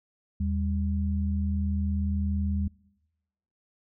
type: tone pair together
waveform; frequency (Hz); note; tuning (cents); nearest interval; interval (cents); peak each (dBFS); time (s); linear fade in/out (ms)
sine; 79.13 / 199.4; D#2 / G3; +30 / +30; octave + major third; 1600; -26 / -30; 0.4-2.68; 5
effects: noise-tail reverb RT60 1.0 s tail -24 dB re dry